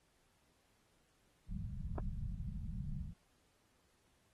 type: low-pass noise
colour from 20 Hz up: pink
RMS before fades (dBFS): -42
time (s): 1.47-3.14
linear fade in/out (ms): 50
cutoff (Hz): 210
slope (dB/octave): 96
type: clicks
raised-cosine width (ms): 1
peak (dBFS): -28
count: 2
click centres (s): 1.982 / 1.985
effects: pink hiss -75 dBFS RMS until 4.33 s + AAC 32 kbps